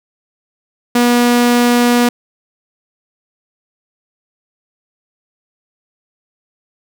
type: tone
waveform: sawtooth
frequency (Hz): 241.6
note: B3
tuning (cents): -38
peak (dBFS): -5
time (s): 0.95-2.09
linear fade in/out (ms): 5
effects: none